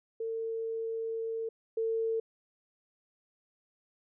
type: tone pair in turn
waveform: sine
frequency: 451.5 / 449.8 Hz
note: A4 / A4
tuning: +45 / +38 cents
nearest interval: unison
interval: 7 cents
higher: first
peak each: -32 / -28 dBFS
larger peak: second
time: 0.2-1.49 / 1.77-2.2 s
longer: first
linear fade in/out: 5 ms
effects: none